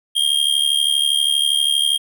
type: tone with amplitude modulation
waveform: square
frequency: 3221 Hz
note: G7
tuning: 46 cents sharp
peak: -12 dBFS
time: 0.15-1.98 s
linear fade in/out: 20 ms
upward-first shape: sine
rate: 72.5 Hz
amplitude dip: 80%
effects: none